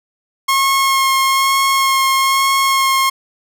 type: tone with vibrato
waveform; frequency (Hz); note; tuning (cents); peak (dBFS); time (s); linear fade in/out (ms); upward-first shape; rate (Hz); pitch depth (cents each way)
sawtooth; 1080; C#6; -45; -8; 0.48-3.1; 10; sine; 1.1; 12
effects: none